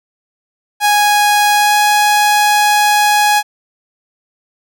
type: tone with pitch glide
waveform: sawtooth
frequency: 829 to 833.8 Hz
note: G#5 to G#5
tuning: -3 to +7 cents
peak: -5 dBFS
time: 0.8-3.43 s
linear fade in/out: 50 ms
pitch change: +10 cents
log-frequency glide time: 1.53-1.77 s
effects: none